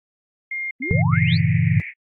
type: tone bursts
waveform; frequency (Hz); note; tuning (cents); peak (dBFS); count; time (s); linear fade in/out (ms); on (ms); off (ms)
sine; 2120; C7; +22; -24; 3; 0.51-1.33; 5; 200; 110
type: exponential sweep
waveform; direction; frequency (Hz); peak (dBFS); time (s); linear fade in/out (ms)
sine; up; 235.3 to 4699; -27; 0.8-1.38; 10
type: chord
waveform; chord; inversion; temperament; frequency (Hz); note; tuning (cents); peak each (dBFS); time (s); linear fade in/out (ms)
sine; G diminished seventh; none; equal; 98 / 116.54 / 138.59 / 164.81; G2 / Bb2 / Db3 / Fb3; 0 / 0 / 0 / 0; -22 / -21 / -21 / -19; 0.91-1.8; 0
type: band-pass noise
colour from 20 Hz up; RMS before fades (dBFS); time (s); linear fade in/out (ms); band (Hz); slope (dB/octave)
pink; -33; 1.12-1.94; 50; 1900 to 2400; 96
effects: AAC 32 kbps